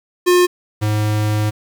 square tone pair in turn, 357.3 / 106.23 Hz, F4 / G#2, +40 / +40 cents, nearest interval octave + major sixth, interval 2100 cents, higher first, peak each -10 / -16 dBFS, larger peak first, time 0.26-0.47 / 0.81-1.51 s, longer second, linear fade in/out 20 ms, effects 7-bit

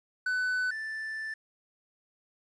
triangle tone pair in turn, 1500 / 1763 Hz, F#6 / A6, +23 / +3 cents, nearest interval minor third, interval 280 cents, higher second, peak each -25 / -32 dBFS, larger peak first, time 0.26-0.71 / 0.71-1.34 s, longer second, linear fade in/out 5 ms, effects resampled to 22050 Hz + 10-bit

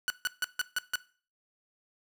sawtooth tone bursts, 1480 Hz, F#6, in tune, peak -23 dBFS, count 6, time 0.08-0.956 s, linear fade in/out 0 ms, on 21 ms, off 150 ms, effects noise-tail reverb RT60 0.4 s tail -19 dB re dry

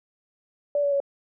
sine tone with pitch steps, 579 / 569.4 / 559.9 Hz, D5 / C#5 / C#5, -25 / +46 / +17 cents, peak -20 dBFS, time 0.75-1.002 s, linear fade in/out 2 ms, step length 84 ms, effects none

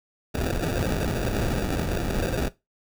pink noise with sample-and-hold, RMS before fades -26 dBFS, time 0.34-2.49 s, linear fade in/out 10 ms, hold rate 1050 Hz, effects noise-tail reverb RT60 0.2 s tail -17 dB re dry

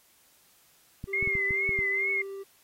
clicks, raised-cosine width 5 ms, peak -24 dBFS, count 7, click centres 1.041 / 1.227 / 1.275 / 1.353 / 1.508 / 1.692 / 1.79 s
triangle tone, 392 Hz, G4, in tune, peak -34 dBFS, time 1.07-2.44 s, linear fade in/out 20 ms
sine tone with vibrato, 2100 Hz, C7, 6 cents sharp, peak -25 dBFS, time 1.13-2.22 s, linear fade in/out 5 ms, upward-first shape triangle, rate 2.3 Hz, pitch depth 94 cents each way
effects white hiss -62 dBFS RMS until 2.63 s + AAC 48 kbps

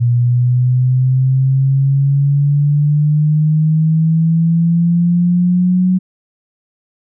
sine exponential sweep, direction up, 119.6 to 185.1 Hz, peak -9 dBFS, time 0-5.99 s, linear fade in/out 20 ms, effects none

